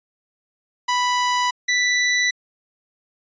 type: tone pair in turn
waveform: sawtooth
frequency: 987.8 / 1975.6 Hz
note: B5 / B6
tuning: 0 / 0 cents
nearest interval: octave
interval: 1200 cents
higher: second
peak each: -14 / -13 dBFS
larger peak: second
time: 0.88-1.51 / 1.68-2.31 s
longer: neither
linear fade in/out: 10 ms
effects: resampled to 16000 Hz